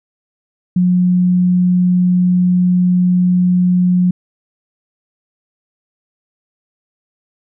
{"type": "tone", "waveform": "sine", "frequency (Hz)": 180.1, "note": "F#3", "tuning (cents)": -46, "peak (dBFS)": -9, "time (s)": [0.76, 4.11], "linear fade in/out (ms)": 5, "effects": []}